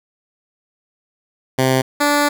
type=tone pair in turn; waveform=10% pulse; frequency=130.81 / 290.9 Hz; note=C3 / D4; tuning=0 / -16 cents; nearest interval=octave + major second; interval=1384 cents; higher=second; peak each=-5 dBFS; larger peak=neither; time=1.58-1.82 / 2-2.29 s; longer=second; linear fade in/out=10 ms; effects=none